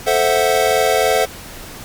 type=chord; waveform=square; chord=F# half-diminished seventh; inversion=first; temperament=equal with one note detuned; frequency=440 / 523.3 / 656.6 / 740 Hz; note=A4 / C5 / E5 / F#5; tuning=0 / 0 / -7 / 0 cents; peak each=-19 dBFS; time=0.06-1.26 s; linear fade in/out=20 ms; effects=pink hiss -34 dBFS RMS until 1.84 s + MP3 96 kbps